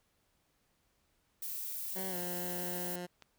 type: noise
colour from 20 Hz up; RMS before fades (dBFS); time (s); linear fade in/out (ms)
violet; -40; 1.42-2.96; 5
type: tone with pitch glide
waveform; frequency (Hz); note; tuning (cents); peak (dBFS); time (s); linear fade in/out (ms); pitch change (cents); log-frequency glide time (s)
15% pulse; 189.2 to 177.55; F#3 to F3; +39 to +29; -33; 1.95-3.07; 20; -110; 2.09-2.16
type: click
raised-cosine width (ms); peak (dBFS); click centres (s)
0.2; -34; 3.223
effects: pink hiss -75 dBFS RMS until 3.38 s

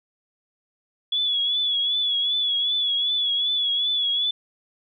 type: tone with vibrato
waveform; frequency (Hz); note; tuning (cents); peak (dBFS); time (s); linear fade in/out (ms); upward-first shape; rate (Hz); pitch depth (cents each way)
sine; 3400; G#7; +40; -20; 1.12-4.31; 5; triangle; 2.6; 61
effects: none

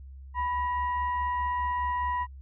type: tone with frequency modulation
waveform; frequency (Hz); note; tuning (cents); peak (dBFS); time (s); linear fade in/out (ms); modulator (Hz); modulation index
sine; 987.8; B5; 0; -26; 0.34-2.27; 50; 916; 0.54
effects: added 67 Hz sine -42 dBFS peak until 2.41 s

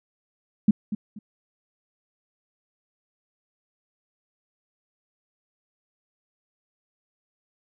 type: tone with echo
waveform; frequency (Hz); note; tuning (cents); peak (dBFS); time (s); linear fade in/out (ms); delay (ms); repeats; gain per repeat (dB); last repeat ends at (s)
sine; 210; G#3; +19; -12; 0.68-0.71; 5; 240; 2; -12; 1.19
effects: none

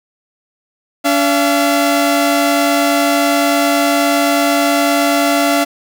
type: tone pair together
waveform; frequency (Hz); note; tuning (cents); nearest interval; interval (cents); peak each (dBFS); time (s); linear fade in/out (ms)
sawtooth; 285.9 / 680; D4 / F5; -46 / -46; octave + minor third; 1500; -10; 1.04-5.65; 20
effects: none

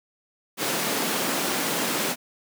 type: high-pass noise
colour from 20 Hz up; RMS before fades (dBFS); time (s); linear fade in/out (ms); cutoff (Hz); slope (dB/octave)
pink; -26; 0.57-2.16; 50; 190; 24
effects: none

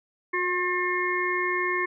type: harmonic tone with a mistuned harmonic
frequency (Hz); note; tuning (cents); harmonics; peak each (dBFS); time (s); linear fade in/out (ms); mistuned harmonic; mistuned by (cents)
357.7; F4; +41; 1 / 3 / 5 / 6; -29 / -29 / -29 / -29; 0.33-1.86; 10; 1; +18
effects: none

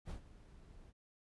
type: noise with ADSR envelope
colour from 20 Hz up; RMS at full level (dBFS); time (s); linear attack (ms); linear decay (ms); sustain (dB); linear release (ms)
brown; -42; 0.05-0.93; 52; 96; -16; 40
effects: resampled to 24000 Hz

